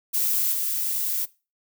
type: noise with level steps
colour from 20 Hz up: violet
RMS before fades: -23 / -26 dBFS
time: 0.13-1.26 s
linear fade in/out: 20 ms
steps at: 0.52 s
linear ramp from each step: 20 ms
effects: noise-tail reverb RT60 0.3 s tail -20 dB re dry